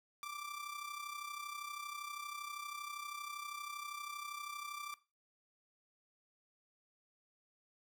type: tone with amplitude modulation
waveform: sawtooth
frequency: 1174.7 Hz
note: D6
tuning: in tune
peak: -37 dBFS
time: 0.23-4.94 s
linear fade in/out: 0 ms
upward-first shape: sine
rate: 32.6 Hz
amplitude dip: 65%
effects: noise-tail reverb RT60 0.3 s tail -18 dB re dry